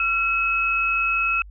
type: tone pair together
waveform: sine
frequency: 1362 / 2571 Hz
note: F6 / E7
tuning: -44 / -44 cents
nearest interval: major seventh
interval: 1100 cents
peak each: -24 / -20 dBFS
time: 0-1.42 s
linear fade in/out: 2 ms
effects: added 50 Hz sine -39 dBFS peak until 1.5 s